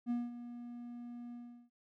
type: tone with ADSR envelope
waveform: triangle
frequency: 240 Hz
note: B3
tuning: 49 cents flat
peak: -29 dBFS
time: 0.06-1.7 s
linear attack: 45 ms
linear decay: 200 ms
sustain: -13 dB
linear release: 370 ms
effects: none